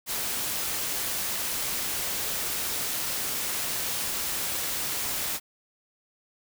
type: noise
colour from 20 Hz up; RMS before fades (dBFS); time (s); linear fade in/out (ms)
white; -30; 0.06-5.4; 50
effects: none